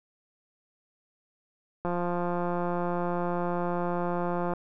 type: click train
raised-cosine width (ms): 1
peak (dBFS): -17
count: 471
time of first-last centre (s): 1.85-4.536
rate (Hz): 175
effects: none